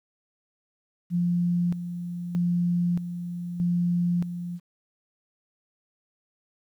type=tone with tremolo; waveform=sine; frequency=174.61 Hz; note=F3; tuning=in tune; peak=-21 dBFS; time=1.1-4.6 s; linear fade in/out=50 ms; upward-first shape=square; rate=0.8 Hz; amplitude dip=65%; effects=10-bit